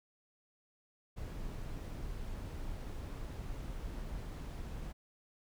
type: noise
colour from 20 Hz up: brown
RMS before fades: -42 dBFS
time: 1.16-4.93 s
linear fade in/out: 20 ms
effects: none